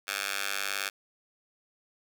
10% pulse tone with high-pass filter, 99.1 Hz, G2, 19 cents sharp, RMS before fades -33 dBFS, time 0.07-0.9 s, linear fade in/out 20 ms, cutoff 1700 Hz, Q 0.97, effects none

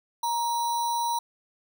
sine tone with sample-and-hold, 939 Hz, A#5, 12 cents sharp, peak -24 dBFS, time 0.23-1.19 s, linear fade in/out 5 ms, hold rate 4900 Hz, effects none

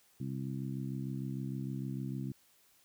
harmonic tone, 66.6 Hz, C2, 31 cents sharp, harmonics 2 / 3 / 4 / 5, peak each -38 / -41 / -43 / -48 dBFS, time 0.2-2.32 s, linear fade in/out 5 ms, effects white hiss -67 dBFS RMS until 2.84 s

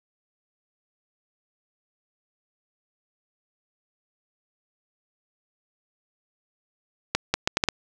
accelerating click train, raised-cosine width 0.2 ms, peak -3 dBFS, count 6, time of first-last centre 7.15-7.687 s, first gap 190 ms, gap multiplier 0.71, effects none

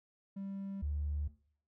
triangle tone pair in turn, 196 / 73.42 Hz, G3 / D2, 0 / 0 cents, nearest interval octave + perfect fourth, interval 1700 cents, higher first, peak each -37 / -29 dBFS, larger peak second, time 0.36-0.82 / 0.82-1.28 s, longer neither, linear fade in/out 10 ms, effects noise-tail reverb RT60 0.5 s tail -20 dB re dry + tanh soft clip ceiling -31 dBFS

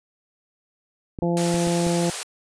clicks, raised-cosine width 3 ms, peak -20 dBFS, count 5, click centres 1.188 / 1.23 / 1.543 / 1.672 / 1.867 s
harmonic tone, 171.7 Hz, F3, 29 cents flat, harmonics 1 / 2 / 3 / 4 / 5, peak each -22 / -25 / -27 / -31 / -34 dBFS, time 1.22-2.1 s, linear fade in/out 2 ms
white high-pass noise, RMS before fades -29 dBFS, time 1.37-2.23 s, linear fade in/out 0 ms, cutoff 390 Hz, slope 48 dB/octave
effects resampled to 22050 Hz

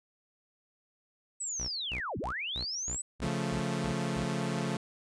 sine linear two-way sweep, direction down then up, 8090 to 63.9 to 8090 Hz, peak -33 dBFS, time 1.4-3.02 s, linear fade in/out 10 ms, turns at 2.18 s
sawtooth tone bursts, 62.4 Hz, B1, 19 cents sharp, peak -34 dBFS, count 9, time 1.59-4.249 s, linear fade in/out 10 ms, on 91 ms, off 230 ms
sawtooth chord, Db augmented, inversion none, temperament equal, 138.59 / 174.61 / 220 Hz, Db3 / F3 / A3, 0 / 0 / 0 cents, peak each -31 dBFS, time 3.22-4.77 s, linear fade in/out 5 ms
effects resampled to 22050 Hz

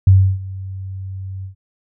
sine tone with ADSR envelope, 95.4 Hz, G2, 47 cents flat, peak -4 dBFS, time 0.07-1.55 s, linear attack 4 ms, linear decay 310 ms, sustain -21 dB, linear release 110 ms, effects none

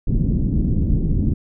pink low-pass noise, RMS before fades -18 dBFS, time 0.07-1.34 s, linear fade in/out 10 ms, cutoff 270 Hz, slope 24 dB/octave, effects none

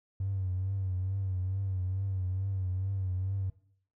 triangle tone with vibrato, 94.7 Hz, F#2, 41 cents sharp, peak -26 dBFS, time 0.2-3.5 s, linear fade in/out 5 ms, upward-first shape triangle, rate 2.3 Hz, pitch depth 73 cents each way, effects noise-tail reverb RT60 0.6 s tail -21 dB re dry + tanh soft clip ceiling -26 dBFS

